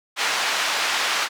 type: band-pass noise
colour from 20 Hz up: pink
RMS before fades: -23 dBFS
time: 0.16-1.29 s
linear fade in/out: 50 ms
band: 1000 to 5300 Hz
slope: 12 dB/octave
effects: none